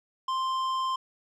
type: tone with tanh clipping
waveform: sine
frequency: 1046.5 Hz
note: C6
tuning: in tune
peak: -28 dBFS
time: 0.28-0.96 s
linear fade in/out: 5 ms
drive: 11 dB
effects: none